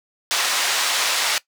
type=band-pass noise; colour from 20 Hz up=white; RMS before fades=-21 dBFS; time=0.31-1.38 s; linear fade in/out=0 ms; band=700 to 5600 Hz; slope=12 dB/octave; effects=noise-tail reverb RT60 0.1 s tail -19 dB re dry